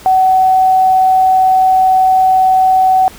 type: tone with quantisation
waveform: sine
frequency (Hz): 753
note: F#5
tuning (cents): +30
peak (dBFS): -6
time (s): 0.06-3.08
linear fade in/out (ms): 0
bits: 6
effects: pink hiss -36 dBFS RMS until 3.18 s